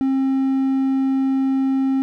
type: tone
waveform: triangle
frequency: 267.3 Hz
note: C4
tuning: 37 cents sharp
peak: -14 dBFS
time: 0.01-2.02 s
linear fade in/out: 0 ms
effects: none